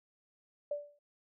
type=tone with exponential decay; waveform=sine; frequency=583 Hz; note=D5; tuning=13 cents flat; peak=-30 dBFS; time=0.71-0.99 s; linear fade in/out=5 ms; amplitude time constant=59 ms; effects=none